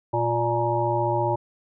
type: harmonic tone with a mistuned harmonic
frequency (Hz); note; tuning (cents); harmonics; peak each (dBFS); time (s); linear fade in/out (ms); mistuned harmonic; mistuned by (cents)
117.4; A#2; +13; 1 / 3 / 5 / 7 / 8; -27 / -27 / -27 / -27 / -27; 0.13-1.36; 10; 7; +47
effects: none